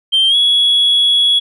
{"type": "tone with pitch glide", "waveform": "sine", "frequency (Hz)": [3152, 3359], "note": ["G7", "G#7"], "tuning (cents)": [9, 19], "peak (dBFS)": -7, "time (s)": [0.12, 1.4], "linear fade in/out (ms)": 20, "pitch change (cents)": 110, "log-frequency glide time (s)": [0.29, 0.35], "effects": ["tanh soft clip ceiling -6 dBFS"]}